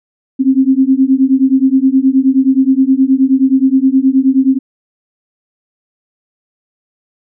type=beating tone pair; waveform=sine; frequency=260.8 / 270.3 Hz; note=C4 / C#4; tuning=-5 / -44 cents; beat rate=9.5 Hz; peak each=-10 dBFS; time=0.39-4.59 s; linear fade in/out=20 ms; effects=none